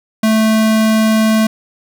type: tone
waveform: square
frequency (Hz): 219.4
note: A3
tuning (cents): -5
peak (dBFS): -10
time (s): 0.23-1.47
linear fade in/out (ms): 5
effects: none